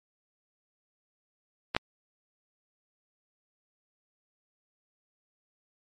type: clicks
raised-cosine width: 0.3 ms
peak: -11 / -7 dBFS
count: 2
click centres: 1.749 / 1.765 s
effects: MP3 64 kbps